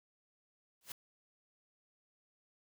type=noise with exponential growth; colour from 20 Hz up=white; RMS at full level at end=-40 dBFS; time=0.81-0.92 s; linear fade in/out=2 ms; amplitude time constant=23 ms; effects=none